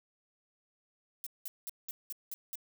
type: noise bursts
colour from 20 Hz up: violet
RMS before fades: -40 dBFS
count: 7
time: 1.24-2.555 s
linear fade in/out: 0 ms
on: 25 ms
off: 190 ms
effects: none

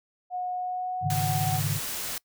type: tone with pitch glide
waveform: sine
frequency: 727 to 747.4 Hz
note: F#5 to F#5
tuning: -31 to +17 cents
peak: -28 dBFS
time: 0.3-1.61 s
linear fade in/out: 50 ms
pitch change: +48 cents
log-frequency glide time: 0.54-1.5 s
type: chord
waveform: sine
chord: Ab suspended fourth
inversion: none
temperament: equal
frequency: 103.83 / 138.59 / 155.56 Hz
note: Ab2 / Db3 / Eb3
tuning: 0 / 0 / 0 cents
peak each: -30 dBFS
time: 1.01-1.8 s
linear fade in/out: 50 ms
type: noise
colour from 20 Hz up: white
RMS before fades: -33 dBFS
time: 1.1-2.18 s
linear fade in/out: 2 ms
effects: noise-tail reverb RT60 0.1 s tail -24 dB re dry

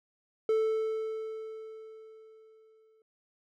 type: tone with exponential decay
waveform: triangle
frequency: 440 Hz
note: A4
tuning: in tune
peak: -21 dBFS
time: 0.49-3.02 s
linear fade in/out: 2 ms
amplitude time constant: 550 ms
effects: none

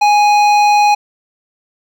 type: tone with hard clipping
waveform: sine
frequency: 830 Hz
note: G#5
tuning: 1 cent flat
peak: -9 dBFS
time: 0.01-0.95 s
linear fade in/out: 10 ms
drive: 12 dB
effects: none

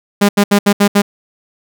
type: tone bursts at uneven times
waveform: sawtooth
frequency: 202.9 Hz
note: G#3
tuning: 40 cents flat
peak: -3 dBFS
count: 6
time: 0.21-0.29 / 0.37-0.44 / 0.51-0.59 / 0.66-0.73 / 0.8-0.88 / 0.95-1.02 s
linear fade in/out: 10 ms
effects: none

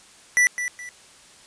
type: tone with echo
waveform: square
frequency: 1969 Hz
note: B6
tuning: 6 cents flat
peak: -15 dBFS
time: 0.37-0.47 s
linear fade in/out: 0 ms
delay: 210 ms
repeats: 2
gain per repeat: -10 dB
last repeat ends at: 0.89 s
effects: white hiss -50 dBFS RMS until 1.46 s + resampled to 22050 Hz

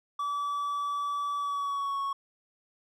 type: tone with pitch glide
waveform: triangle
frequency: 1151 to 1106.7 Hz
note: D6 to C#6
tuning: -35 to -3 cents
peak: -27 dBFS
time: 0.19-2.13 s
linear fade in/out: 5 ms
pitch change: -68 cents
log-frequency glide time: 1.37-2.01 s
effects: none

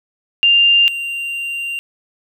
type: tone pair in turn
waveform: sine / triangle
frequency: 2794 / 2776 Hz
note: F7 / F7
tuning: 0 / -11 cents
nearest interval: unison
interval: 11 cents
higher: first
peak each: -8 / -19 dBFS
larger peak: first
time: 0.43-0.88 / 0.88-1.79 s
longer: second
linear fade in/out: 0 ms
effects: none

